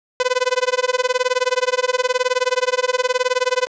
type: tone with tremolo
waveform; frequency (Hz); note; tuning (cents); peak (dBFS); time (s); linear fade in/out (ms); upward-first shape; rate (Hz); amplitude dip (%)
sawtooth; 504; B4; +35; -9; 0.2-3.67; 0; sine; 19; 100
effects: resampled to 16000 Hz + 8-bit